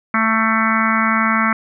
harmonic tone, 222.3 Hz, A3, 18 cents sharp, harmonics 1 / 3 / 4 / 5 / 6 / 7 / 8 / 9 / 10, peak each -19 / -29 / -27 / -21 / -19 / -24 / -26 / -23 / -24 dBFS, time 0.14-1.53 s, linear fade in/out 2 ms, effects none

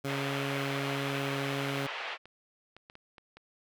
15% pulse tone, 138.59 Hz, C#3, in tune, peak -26 dBFS, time 0.04-1.87 s, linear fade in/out 10 ms
white band-pass noise, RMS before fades -38 dBFS, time 0.05-2.18 s, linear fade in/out 50 ms, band 500 to 3000 Hz, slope 24 dB/octave
clicks, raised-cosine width 0.3 ms, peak -34 dBFS, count 6, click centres 2.256 / 2.766 / 2.899 / 2.954 / 3.182 / 3.37 s
effects none

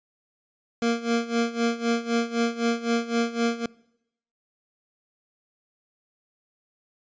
25% pulse tone with tremolo, 233.1 Hz, A#3, in tune, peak -16 dBFS, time 0.82-3.66 s, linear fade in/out 2 ms, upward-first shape sine, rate 3.9 Hz, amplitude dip 85%, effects noise-tail reverb RT60 0.8 s tail -23 dB re dry + resampled to 16000 Hz

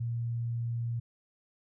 sine tone, 117.4 Hz, A#2, 13 cents sharp, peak -30 dBFS, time 0-1 s, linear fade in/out 10 ms, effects none

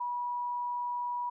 sine tone, 972 Hz, B5, 28 cents flat, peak -31 dBFS, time 0-1.3 s, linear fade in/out 10 ms, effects none

